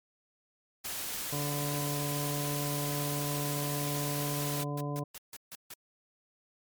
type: noise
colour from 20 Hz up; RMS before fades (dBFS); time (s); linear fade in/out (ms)
white; -37; 0.84-4.64; 10
type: harmonic tone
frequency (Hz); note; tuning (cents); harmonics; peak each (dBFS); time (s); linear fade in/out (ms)
145; D3; -22; 1 / 2 / 3 / 4 / 5 / 7; -34 / -39 / -42 / -42 / -45 / -43; 1.32-5.04; 10
type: noise bursts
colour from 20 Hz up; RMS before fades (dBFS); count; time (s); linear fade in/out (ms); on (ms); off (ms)
white; -44; 8; 4.4-5.738; 2; 36; 150
effects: MP3 96 kbps